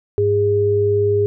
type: tone pair together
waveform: sine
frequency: 101.61 / 409.5 Hz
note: G#2 / G#4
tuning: -37 / -24 cents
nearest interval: 2 octaves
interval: 2413 cents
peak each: -20 / -14 dBFS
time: 0.18-1.26 s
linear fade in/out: 0 ms
effects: none